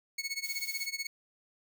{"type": "tone with tremolo", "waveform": "20% pulse", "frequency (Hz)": 2204, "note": "C#7", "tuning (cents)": -11, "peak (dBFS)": -26, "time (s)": [0.18, 1.07], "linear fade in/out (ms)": 5, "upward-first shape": "sine", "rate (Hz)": 16, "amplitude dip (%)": 90}
{"type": "noise", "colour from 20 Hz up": "violet", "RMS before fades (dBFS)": -43, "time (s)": [0.44, 0.86], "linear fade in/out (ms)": 2}
{"effects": []}